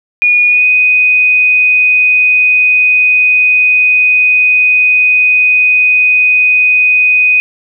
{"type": "tone with pitch glide", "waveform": "sine", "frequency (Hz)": [2448, 2495], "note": ["D#7", "D#7"], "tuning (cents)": [-29, 4], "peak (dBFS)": -5, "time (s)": [0.22, 7.4], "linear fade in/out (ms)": 0, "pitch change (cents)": 33, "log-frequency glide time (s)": [0.48, 0.65], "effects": []}